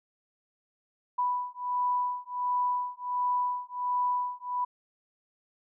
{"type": "beating tone pair", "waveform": "sine", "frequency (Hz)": [987.8, 989.2], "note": ["B5", "B5"], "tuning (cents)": [0, 3], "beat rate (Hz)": 1.4, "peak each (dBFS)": -30, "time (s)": [1.18, 4.65], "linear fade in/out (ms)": 10, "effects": []}